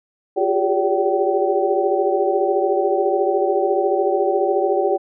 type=tone cluster; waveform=sine; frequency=355.7 / 394.2 / 408.2 / 572 / 768 Hz; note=F4 / G4 / G#4 / D5 / G5; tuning=+32 / +10 / -30 / -46 / -36 cents; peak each=-22 dBFS; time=0.36-4.98 s; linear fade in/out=20 ms; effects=none